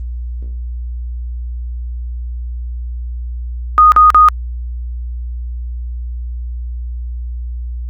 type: tone bursts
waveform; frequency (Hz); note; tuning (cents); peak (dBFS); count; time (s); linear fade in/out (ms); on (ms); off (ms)
sine; 1238; D#6; -9; -3; 3; 3.78-4.286; 0; 140; 43
effects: added 60 Hz sine -20 dBFS peak until 7.89 s + Opus 32 kbps